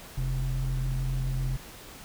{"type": "tone pair together", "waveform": "sine", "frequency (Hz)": [41.17, 130.7], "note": ["E1", "C3"], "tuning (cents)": [-1, -1], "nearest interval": "octave + minor sixth", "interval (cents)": 2000, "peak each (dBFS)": -27, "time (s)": [0.17, 1.57], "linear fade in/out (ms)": 10, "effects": ["tanh soft clip ceiling -22 dBFS", "pink hiss -46 dBFS RMS until 2.04 s"]}